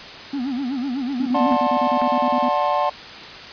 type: tone with vibrato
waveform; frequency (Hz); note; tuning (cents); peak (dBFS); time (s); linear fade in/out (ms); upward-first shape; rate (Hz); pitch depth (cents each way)
triangle; 261.3; C4; -2; -20; 0.33-1.55; 5; sine; 8; 160
type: tone bursts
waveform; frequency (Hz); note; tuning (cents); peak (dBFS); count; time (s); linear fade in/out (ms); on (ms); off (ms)
sine; 248.4; B3; +10; -21; 13; 1.2-2.488; 5; 64; 38
type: chord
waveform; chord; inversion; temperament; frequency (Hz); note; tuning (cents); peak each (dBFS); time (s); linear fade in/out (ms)
triangle; D dominant seventh; none; just; 587.3 / 734.2 / 881 / 1057.2; D5 / F#5 / A5 / C6; 0 / -14 / +2 / +18; -21; 1.34-2.9; 10
type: clicks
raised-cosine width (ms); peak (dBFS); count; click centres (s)
0.5; -16; 2; 1.523 / 2.016
effects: white hiss -36 dBFS RMS until 3.52 s + resampled to 11025 Hz